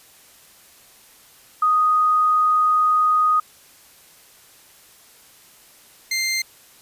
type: tone pair in turn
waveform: sine / 20% pulse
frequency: 1244.5 / 2093 Hz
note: D#6 / C7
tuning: 0 / 0 cents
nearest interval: major sixth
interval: 900 cents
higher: second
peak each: -14 / -15 dBFS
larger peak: first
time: 1.62-3.4 / 6.11-6.42 s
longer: first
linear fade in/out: 5 ms
effects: white hiss -50 dBFS RMS until 6.81 s + resampled to 32000 Hz